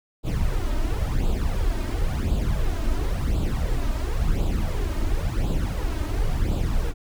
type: noise with flanger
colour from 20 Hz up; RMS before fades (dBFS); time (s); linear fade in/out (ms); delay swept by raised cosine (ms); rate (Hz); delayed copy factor
brown; -23; 0.23-6.94; 50; 0.25 to 3.25; 0.95; +0.7
effects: none